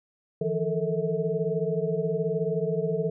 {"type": "tone cluster", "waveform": "sine", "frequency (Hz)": [157.6, 171.5, 436.3, 455.2, 645], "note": ["D#3", "F3", "A4", "A#4", "E5"], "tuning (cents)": [23, -31, -15, -41, -38], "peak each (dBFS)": [-33, -31, -28, -30, -36], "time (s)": [0.41, 3.1], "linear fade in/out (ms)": 5, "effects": []}